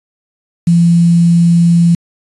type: tone with quantisation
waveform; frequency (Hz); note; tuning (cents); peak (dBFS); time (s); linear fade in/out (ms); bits
sine; 170.3; F3; -43; -5; 0.67-1.95; 5; 5
effects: resampled to 24000 Hz